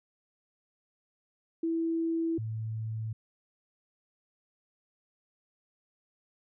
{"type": "tone pair in turn", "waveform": "sine", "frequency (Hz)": [329.2, 110.62], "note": ["E4", "A2"], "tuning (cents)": [-2, 10], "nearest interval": "octave + perfect fifth", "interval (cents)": 1888, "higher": "first", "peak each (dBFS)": [-27, -32], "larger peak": "first", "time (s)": [[1.63, 2.38], [2.38, 3.13]], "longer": "neither", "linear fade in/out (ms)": 5, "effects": []}